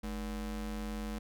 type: ring-modulated tone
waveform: square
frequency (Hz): 131.5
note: C3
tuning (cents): +9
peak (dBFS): -34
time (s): 0.03-1.19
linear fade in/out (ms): 10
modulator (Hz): 82.2
effects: none